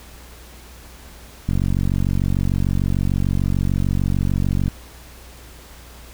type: click train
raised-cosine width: 5 ms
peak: -8 dBFS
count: 150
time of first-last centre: 1.49-4.681 s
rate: 46.7 Hz
effects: added 60 Hz sine -42 dBFS peak until 6.13 s + pink hiss -44 dBFS RMS until 6.13 s